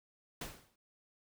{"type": "noise with exponential decay", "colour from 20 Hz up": "pink", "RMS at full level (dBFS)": -40, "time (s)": [0.41, 0.76], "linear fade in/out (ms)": 5, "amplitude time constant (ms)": 76, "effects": []}